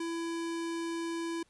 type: tone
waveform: square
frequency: 333.8 Hz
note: E4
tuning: 22 cents sharp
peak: -34 dBFS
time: 0-1.43 s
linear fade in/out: 5 ms
effects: pink hiss -69 dBFS RMS until 1.49 s + resampled to 24000 Hz